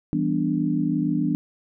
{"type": "chord", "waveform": "sine", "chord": "E minor seventh", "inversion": "none", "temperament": "equal", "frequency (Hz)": [164.81, 196, 246.9, 293.7], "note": ["E3", "G3", "B3", "D4"], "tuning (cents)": [0, 0, 0, 0], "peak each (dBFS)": [-26, -28, -26, -24], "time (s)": [0.13, 1.35], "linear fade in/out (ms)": 0, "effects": []}